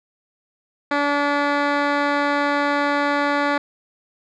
10% pulse tone with low-pass filter, 287.6 Hz, D4, 36 cents flat, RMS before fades -20 dBFS, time 0.91-3.58 s, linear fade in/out 5 ms, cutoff 2800 Hz, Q 1, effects none

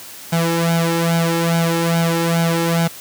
sawtooth tone with flanger, 167.1 Hz, E3, 24 cents sharp, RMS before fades -17 dBFS, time 0.32-2.88 s, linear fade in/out 10 ms, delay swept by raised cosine 1.3 to 2.3 ms, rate 2.4 Hz, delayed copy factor +0.85, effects white hiss -36 dBFS RMS until 3 s + high-pass 80 Hz 12 dB/octave

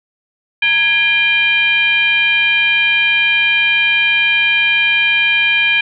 sine tone with frequency modulation, 2396 Hz, D7, 34 cents sharp, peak -10 dBFS, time 0.62-5.81 s, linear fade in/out 5 ms, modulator 737 Hz, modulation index 0.89, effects none

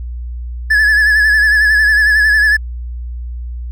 triangle tone with vibrato, 1715 Hz, A6, 45 cents flat, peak -6 dBFS, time 0.7-2.57 s, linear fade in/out 10 ms, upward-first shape sine, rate 11 Hz, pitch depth 51 cents each way, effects added 60 Hz sine -21 dBFS peak until 3.71 s

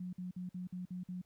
sine tone bursts, 180.9 Hz, F#3, 39 cents flat, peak -39 dBFS, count 7, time 0-1.216 s, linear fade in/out 5 ms, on 130 ms, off 51 ms, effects pink hiss -75 dBFS RMS until 1.25 s

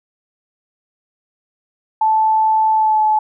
sine tone with pitch glide, 875 to 861 Hz, A5 to A5, -10 to -38 cents, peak -11 dBFS, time 2.01-3.19 s, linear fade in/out 5 ms, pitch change -28 cents, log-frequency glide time 2.73-3.02 s, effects none

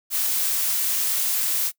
blue noise, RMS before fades -23 dBFS, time 0.1-1.72 s, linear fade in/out 50 ms, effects noise-tail reverb RT60 0.1 s tail -23 dB re dry

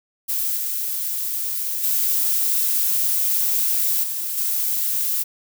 violet noise with level steps, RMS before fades -23 / -25 / -20 / -26 / -22 dBFS, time 0.28-5.24 s, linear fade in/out 20 ms, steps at 0.56 / 1.83 / 4.03 / 4.37 s, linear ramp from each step 10 ms, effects none

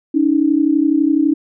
sine tone pair together, 283.8 / 315.8 Hz, C#4 / D#4, +41 / +26 cents, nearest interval major second, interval 185 cents, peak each -14 dBFS, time 0.14-1.34 s, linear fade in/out 10 ms, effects none

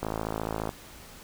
click train, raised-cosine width 1 ms, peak -16 dBFS, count 37, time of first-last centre 0.03-0.692 s, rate 54.4 Hz, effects pink hiss -48 dBFS RMS until 1.23 s

